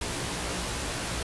pink noise with comb filter, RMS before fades -32 dBFS, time 0.01-1.23 s, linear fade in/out 5 ms, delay 17 ms, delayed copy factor +0.95, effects resampled to 24000 Hz

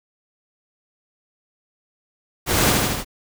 pink noise with echo, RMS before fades -19 dBFS, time 2.46-2.74 s, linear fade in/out 50 ms, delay 77 ms, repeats 4, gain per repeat -2 dB, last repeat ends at 3.048 s, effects none

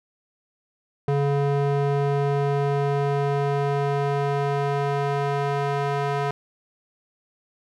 square tone with band-pass filter sweep, 141.4 Hz, C#3, 35 cents sharp, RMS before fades -23 dBFS, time 1.08-6.31 s, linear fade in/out 2 ms, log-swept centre 410 to 840 Hz, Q 0.78, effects none

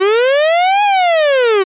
45% pulse linear two-way sweep, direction up then down, 368.9 to 837 to 368.9 Hz, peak -9 dBFS, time 0-1.64 s, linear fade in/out 20 ms, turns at 0.83 s, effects resampled to 8000 Hz

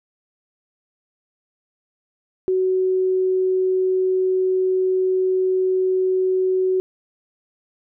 sine tone, 373.4 Hz, F#4, 16 cents sharp, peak -16 dBFS, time 2.48-6.8 s, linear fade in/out 0 ms, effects none

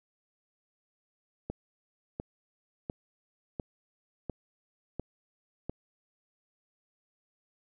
click train, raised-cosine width 2 ms, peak -21 dBFS, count 7, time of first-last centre 1.5-5.696 s, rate 1.43 Hz, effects none

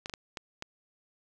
clicks, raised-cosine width 0.2 ms, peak -20 dBFS, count 5, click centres 0.059 / 0.097 / 0.138 / 0.372 / 0.624 s, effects none

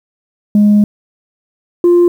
sine tone pair in turn, 207.7 / 349.3 Hz, G#3 / F4, 0 / 0 cents, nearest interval major sixth, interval 900 cents, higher second, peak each -3 dBFS, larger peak neither, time 0.55-0.84 / 1.84-2.08 s, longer first, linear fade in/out 2 ms, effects tanh soft clip ceiling -3 dBFS + 7-bit

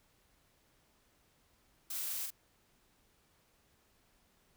blue noise with echo, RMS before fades -40 dBFS, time 1.9-2.26 s, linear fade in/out 5 ms, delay 45 ms, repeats 1, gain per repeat -3 dB, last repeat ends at 2.305 s, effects pink hiss -71 dBFS RMS until 4.56 s

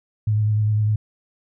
sine tone with vibrato, 106.6 Hz, G#2, 46 cents sharp, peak -16 dBFS, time 0.27-0.96 s, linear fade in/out 5 ms, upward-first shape sine, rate 9.9 Hz, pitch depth 23 cents each way, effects none

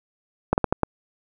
slowing click train, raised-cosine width 1 ms, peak -4 dBFS, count 5, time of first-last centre 0.53-0.833 s, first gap 49 ms, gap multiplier 1.3, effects none

